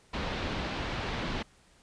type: low-pass noise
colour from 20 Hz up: pink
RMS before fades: -34 dBFS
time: 0.13-1.43 s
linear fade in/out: 10 ms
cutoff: 4200 Hz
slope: 24 dB/octave
effects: pink hiss -62 dBFS RMS until 1.82 s + resampled to 22050 Hz